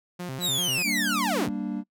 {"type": "tone with vibrato", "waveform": "sawtooth", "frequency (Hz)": 153.2, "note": "D#3", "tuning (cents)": -27, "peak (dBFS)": -28, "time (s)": [0.19, 0.83], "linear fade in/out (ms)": 10, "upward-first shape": "square", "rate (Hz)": 5.1, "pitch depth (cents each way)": 260}
{"type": "linear sweep", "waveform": "sawtooth", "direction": "down", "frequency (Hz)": [4009, 31.54], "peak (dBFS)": -21, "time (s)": [0.4, 1.5], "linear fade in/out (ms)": 50}
{"type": "chord", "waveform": "triangle", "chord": "G minor", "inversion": "none", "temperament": "equal", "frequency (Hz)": [196, 233.1, 293.7], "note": ["G3", "Bb3", "D4"], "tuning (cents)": [0, 0, 0], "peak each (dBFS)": -30, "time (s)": [0.83, 1.84], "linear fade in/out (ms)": 50}
{"effects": ["noise-tail reverb RT60 0.1 s tail -25 dB re dry"]}